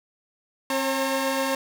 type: tone cluster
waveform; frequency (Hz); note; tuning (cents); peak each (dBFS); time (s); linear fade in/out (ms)
sawtooth; 266.6 / 541 / 908; C4 / C#5 / A#5; +33 / -42 / -46; -24 / -22 / -26; 0.7-1.55; 2
effects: none